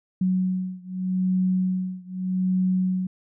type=beating tone pair; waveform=sine; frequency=184.8 / 185.62 Hz; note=F#3 / F#3; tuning=-2 / +6 cents; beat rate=0.82 Hz; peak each=-24 / -25 dBFS; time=0.21-3.07 s; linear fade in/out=5 ms; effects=none